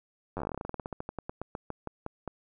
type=slowing click train; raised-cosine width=1 ms; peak=-21 dBFS; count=29; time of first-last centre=0.37-2.277 s; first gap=10 ms; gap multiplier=1.12; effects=none